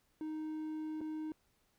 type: tone with dropouts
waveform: triangle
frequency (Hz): 311.1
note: D#4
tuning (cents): 0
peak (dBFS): -36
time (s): 0.21-1.32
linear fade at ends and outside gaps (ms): 1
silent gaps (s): 1.007-1.013
effects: pink hiss -75 dBFS RMS until 1.78 s